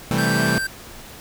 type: chord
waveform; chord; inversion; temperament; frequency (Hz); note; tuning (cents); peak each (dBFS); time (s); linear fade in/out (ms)
sawtooth; A minor seventh; first; equal; 130.81 / 164.81 / 196 / 220; C3 / E3 / G3 / A3; 0 / 0 / 0 / 0; -20; 0.11-0.58; 0
type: tone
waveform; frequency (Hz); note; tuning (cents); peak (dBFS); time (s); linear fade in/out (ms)
square; 1568; G6; 0; -23; 0.18-0.67; 5
effects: pink hiss -40 dBFS RMS until 1.2 s